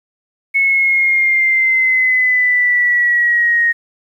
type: exponential sweep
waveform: sine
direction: down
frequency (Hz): 2200 to 1864.7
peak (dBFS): -10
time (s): 0.54-3.73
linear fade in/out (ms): 20
effects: 8-bit